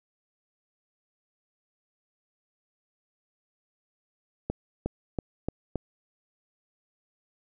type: accelerating click train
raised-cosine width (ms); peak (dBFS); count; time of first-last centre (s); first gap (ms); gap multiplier
2; -15; 5; 4.5-5.757; 360; 0.91
effects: none